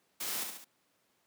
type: noise with echo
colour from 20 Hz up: white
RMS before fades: -37 dBFS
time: 0.2-0.44 s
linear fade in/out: 10 ms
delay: 69 ms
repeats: 3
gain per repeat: -5 dB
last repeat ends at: 0.647 s
effects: pink hiss -73 dBFS RMS until 1.26 s + high-pass 200 Hz 12 dB/octave